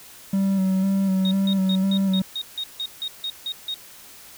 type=tone with vibrato; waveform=triangle; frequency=192 Hz; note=G3; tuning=36 cents flat; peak=-16 dBFS; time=0.33-2.22 s; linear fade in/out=5 ms; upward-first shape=square; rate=2 Hz; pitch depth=24 cents each way
type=tone bursts; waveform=sine; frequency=3732 Hz; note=A#7; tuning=1 cent sharp; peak=-25 dBFS; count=12; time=1.25-3.742 s; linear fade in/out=2 ms; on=61 ms; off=160 ms
effects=white hiss -45 dBFS RMS until 4.37 s